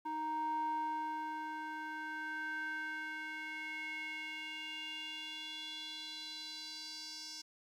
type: tone with band-pass filter sweep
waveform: square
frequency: 311.1 Hz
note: D#4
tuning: in tune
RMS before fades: -42 dBFS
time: 0.05-7.42 s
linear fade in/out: 10 ms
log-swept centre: 810 to 5300 Hz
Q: 4.7
effects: 12-bit